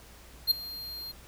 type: tone with ADSR envelope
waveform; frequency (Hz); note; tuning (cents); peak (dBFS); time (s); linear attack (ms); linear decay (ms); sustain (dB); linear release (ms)
square; 4200; C8; +6; -18; 0.47-1.12; 41; 6; -20; 10
effects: added 60 Hz sine -53 dBFS peak until 1.27 s + pink hiss -53 dBFS RMS until 1.27 s

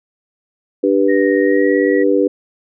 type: harmonic tone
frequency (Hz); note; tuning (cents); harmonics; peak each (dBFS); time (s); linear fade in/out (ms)
98; G2; 0; 3 / 4 / 5; -15 / -15 / -15; 0.83-2.28; 10
type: tone with pitch glide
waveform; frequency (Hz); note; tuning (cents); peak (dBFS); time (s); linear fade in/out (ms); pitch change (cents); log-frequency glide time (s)
sine; 1864.7 to 1928.2; A#6 to B6; 0 to -42; -22; 1.08-2.04; 20; +58; 1.43-1.76
effects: none

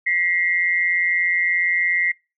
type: tone pair together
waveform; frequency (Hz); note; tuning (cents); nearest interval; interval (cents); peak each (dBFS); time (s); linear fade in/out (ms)
sine; 1930 / 2107; B6 / C7; -40 / +12; major second; 152; -20; 0.06-2.12; 10
effects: noise-tail reverb RT60 0.3 s tail -25 dB re dry

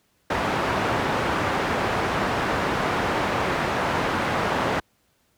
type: low-pass noise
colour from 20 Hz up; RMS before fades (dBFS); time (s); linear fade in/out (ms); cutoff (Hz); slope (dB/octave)
white; -24; 0.3-4.8; 5; 1300; 12
effects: pink hiss -66 dBFS RMS until 5.37 s + high-pass 60 Hz 12 dB/octave

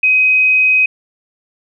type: tone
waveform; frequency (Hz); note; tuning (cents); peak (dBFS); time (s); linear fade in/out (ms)
sine; 2520; D#7; +21; -8; 0.03-0.86; 5
effects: none

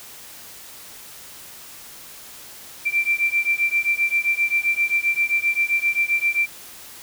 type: beating tone pair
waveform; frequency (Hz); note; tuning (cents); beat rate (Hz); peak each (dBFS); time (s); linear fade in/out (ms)
sine; 2349 / 2356.6; D7 / D7; 0 / +5; 7.6; -21; 2.85-6.47; 20
effects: white hiss -41 dBFS RMS until 7.02 s

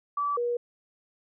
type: tone pair in turn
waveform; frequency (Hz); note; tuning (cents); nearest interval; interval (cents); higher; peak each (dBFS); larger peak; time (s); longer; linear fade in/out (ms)
sine; 1154 / 480.2; D6 / B4; -31 / -49; octave + minor third; 1518; first; -25; neither; 0.17-0.37 / 0.37-0.57; neither; 5
effects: none

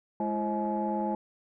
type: tone cluster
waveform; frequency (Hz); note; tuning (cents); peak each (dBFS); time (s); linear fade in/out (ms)
sine; 210.3 / 336.4 / 534 / 634 / 849; G#3 / E4 / C5 / D#5 / G#5; +22 / +35 / +35 / +32 / +38; -31 / -34 / -36 / -37 / -31; 0.2-1.15; 2
effects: tanh soft clip ceiling -19 dBFS

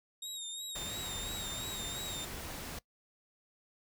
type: tone with vibrato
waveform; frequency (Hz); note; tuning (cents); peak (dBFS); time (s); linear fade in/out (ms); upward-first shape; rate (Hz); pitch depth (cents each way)
25% pulse; 3729; A#7; 0; -35; 0.22-2.25; 5; sine; 2.9; 54
type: noise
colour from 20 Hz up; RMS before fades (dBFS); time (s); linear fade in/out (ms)
pink; -43; 0.75-2.79; 5
effects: noise-tail reverb RT60 0.1 s tail -22 dB re dry

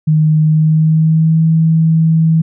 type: tone with pitch glide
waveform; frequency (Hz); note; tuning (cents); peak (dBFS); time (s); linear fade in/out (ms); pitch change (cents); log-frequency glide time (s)
sine; 155.1 to 161.41; D#3 to E3; -5 to -36; -7; 0.07-2.42; 10; +69; 0.43-1.44
effects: none

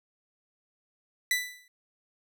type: tone with exponential decay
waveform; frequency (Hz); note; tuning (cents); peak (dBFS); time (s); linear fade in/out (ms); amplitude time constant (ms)
sawtooth; 1984; B6; +7; -18; 1.31-1.68; 2; 79
effects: none

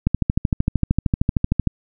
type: click train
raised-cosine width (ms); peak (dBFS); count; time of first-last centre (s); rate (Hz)
5; -4; 22; 0.07-1.673; 13.1
effects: none

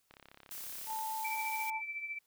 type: click train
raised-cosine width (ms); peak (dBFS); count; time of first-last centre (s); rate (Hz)
0.3; -37; 31; 0.11-0.99; 34.1
type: noise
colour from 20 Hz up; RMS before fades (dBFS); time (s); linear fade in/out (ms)
blue; -44; 0.51-1.7; 0
type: tone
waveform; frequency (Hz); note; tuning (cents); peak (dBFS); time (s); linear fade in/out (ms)
sine; 880; A5; 0; -36; 0.86-1.82; 50
type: tone with tremolo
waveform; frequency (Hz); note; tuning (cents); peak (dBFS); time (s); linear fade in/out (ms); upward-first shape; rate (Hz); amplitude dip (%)
sine; 2327; D7; -17; -35; 1.24-2.19; 10; triangle; 14; 65
effects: white hiss -75 dBFS RMS until 2.26 s

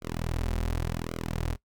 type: tone with flanger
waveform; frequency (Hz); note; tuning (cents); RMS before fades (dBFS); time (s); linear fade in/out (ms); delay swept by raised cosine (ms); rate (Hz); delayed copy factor
sawtooth; 41.2; E1; 0; -31; 0.01-1.57; 50; 1.1 to 6.8; 0.89; -1
effects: noise-tail reverb RT60 0.1 s tail -18 dB re dry

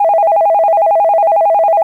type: tone with vibrato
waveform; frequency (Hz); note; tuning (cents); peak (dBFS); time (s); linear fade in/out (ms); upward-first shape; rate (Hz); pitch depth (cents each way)
sine; 731; F#5; -21; -6; 0-1.83; 5; square; 11; 190
effects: tanh soft clip ceiling -2 dBFS + 8-bit

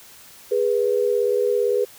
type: tone pair together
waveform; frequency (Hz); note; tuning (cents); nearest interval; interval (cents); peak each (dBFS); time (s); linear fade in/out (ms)
sine; 412.3 / 490; G#4 / B4; -13 / -14; minor third; 299; -20; 0.51-1.85; 10
effects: white hiss -46 dBFS RMS until 1.98 s

